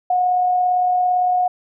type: tone with amplitude modulation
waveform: sine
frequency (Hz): 726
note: F#5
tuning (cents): -33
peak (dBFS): -13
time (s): 0.1-1.48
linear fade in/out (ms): 5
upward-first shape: sine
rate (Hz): 37.7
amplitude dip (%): 25
effects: none